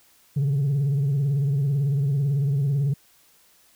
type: tone with vibrato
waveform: sine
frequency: 140 Hz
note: C#3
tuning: 18 cents sharp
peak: -17 dBFS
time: 0.36-2.94 s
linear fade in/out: 10 ms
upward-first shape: sine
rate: 18 Hz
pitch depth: 95 cents each way
effects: tanh soft clip ceiling -18 dBFS + white hiss -58 dBFS RMS until 3.75 s